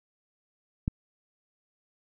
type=click; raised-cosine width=5 ms; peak=-14 dBFS; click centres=0.879 s; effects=none